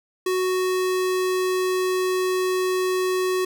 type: tone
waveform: square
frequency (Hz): 370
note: F#4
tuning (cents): 0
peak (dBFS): -21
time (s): 0.26-3.45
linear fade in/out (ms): 5
effects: none